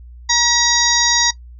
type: harmonic tone with a mistuned harmonic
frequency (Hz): 947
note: A#5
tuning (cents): +27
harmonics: 1 / 2 / 4 / 5 / 6 / 7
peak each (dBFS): -20 / -20 / -20 / -20 / -20 / -20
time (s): 0.29-1.31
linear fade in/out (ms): 10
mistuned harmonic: 2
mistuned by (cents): +26
effects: noise-tail reverb RT60 0.1 s tail -18 dB re dry + added 60 Hz sine -35 dBFS peak until 1.59 s